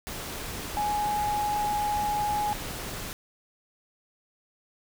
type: tone in noise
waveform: sine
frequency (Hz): 834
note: G#5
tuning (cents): +7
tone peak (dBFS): -25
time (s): 0.77-2.53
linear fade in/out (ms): 0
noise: pink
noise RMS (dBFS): -36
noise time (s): 0.07-3.13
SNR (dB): +8
effects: none